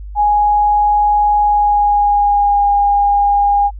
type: tone with pitch glide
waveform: sine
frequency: 830.6 to 812.6 Hz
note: G#5 to G#5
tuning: 0 to -38 cents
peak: -9 dBFS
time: 0.15-3.71 s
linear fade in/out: 50 ms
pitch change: -38 cents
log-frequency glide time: 1.4-2.68 s
effects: added 50 Hz sine -26 dBFS peak until 3.79 s